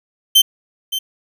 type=tone with echo; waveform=40% pulse; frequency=3106 Hz; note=G7; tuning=17 cents flat; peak=-6 dBFS; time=0.35-0.42 s; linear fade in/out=10 ms; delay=570 ms; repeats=1; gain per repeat=-12 dB; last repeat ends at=0.99 s; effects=none